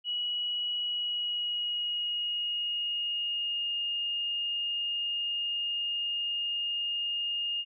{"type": "tone with pitch glide", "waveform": "sine", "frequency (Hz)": [2919, 2836], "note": ["F#7", "F7"], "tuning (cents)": [-24, 26], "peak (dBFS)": -29, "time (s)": [0.04, 7.65], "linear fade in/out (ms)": 50, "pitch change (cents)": -50, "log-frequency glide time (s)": [0.78, 3.73], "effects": []}